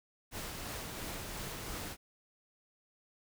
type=noise with tremolo; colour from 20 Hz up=pink; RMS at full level=-41 dBFS; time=0.31-1.97 s; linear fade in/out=50 ms; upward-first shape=sine; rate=2.9 Hz; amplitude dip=25%; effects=none